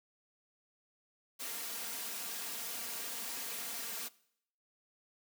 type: noise with comb filter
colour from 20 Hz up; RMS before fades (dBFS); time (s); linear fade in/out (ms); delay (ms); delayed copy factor
white; -41; 1.39-4.09; 20; 4.3; +0.7
effects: noise-tail reverb RT60 0.7 s tail -21 dB re dry + high-pass 200 Hz 12 dB/octave